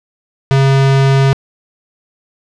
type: tone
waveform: square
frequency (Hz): 135.9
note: C#3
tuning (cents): -34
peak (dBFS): -8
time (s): 0.51-1.33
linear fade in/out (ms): 0
effects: low-pass 5000 Hz 12 dB/octave